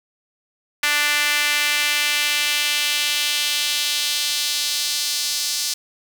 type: tone with high-pass filter sweep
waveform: sawtooth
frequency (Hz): 294.2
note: D4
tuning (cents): +3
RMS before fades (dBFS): -21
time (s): 0.83-5.74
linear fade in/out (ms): 5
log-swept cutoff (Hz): 1900 to 4900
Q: 1.7
effects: none